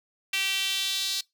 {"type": "tone with high-pass filter sweep", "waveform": "sawtooth", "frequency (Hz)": 387.4, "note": "G4", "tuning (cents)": -20, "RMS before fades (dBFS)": -28, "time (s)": [0.33, 1.21], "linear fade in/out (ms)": 5, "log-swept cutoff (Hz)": [2600, 4200], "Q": 3.3, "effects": ["noise-tail reverb RT60 0.2 s tail -24 dB re dry"]}